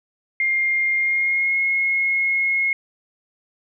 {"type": "tone with pitch glide", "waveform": "sine", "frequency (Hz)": [2117, 2163], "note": ["C7", "C#7"], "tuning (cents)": [20, -43], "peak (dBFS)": -17, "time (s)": [0.4, 2.73], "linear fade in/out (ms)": 2, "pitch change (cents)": 37, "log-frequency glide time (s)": [0.97, 1.58], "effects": []}